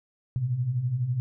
sine beating tone pair, 115 / 127 Hz, A#2 / B2, -23 / +49 cents, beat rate 12 Hz, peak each -32 / -25 dBFS, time 0.36-1.2 s, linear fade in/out 0 ms, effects none

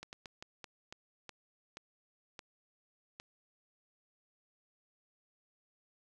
slowing click train, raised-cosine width 0.2 ms, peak -28 dBFS, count 10, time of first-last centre 0.03-3.199 s, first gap 99 ms, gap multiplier 1.3, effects none

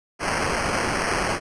blue noise with sample-and-hold, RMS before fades -24 dBFS, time 0.19-1.4 s, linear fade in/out 50 ms, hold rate 3675 Hz, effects resampled to 22050 Hz

